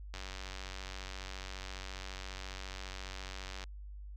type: click train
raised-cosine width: 0.2 ms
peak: -26 dBFS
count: 332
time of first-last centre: 0.14-3.639 s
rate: 94.6 Hz
effects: added 50 Hz sine -44 dBFS peak until 4.16 s